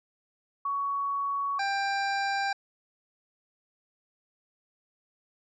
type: tone pair in turn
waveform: sine / 25% pulse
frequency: 1120 / 792 Hz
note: C#6 / G5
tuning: +18 / +18 cents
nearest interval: tritone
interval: 600 cents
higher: first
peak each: -27 / -23 dBFS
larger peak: second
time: 0.65-1.59 / 1.59-2.53 s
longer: neither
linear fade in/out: 5 ms
effects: resampled to 16000 Hz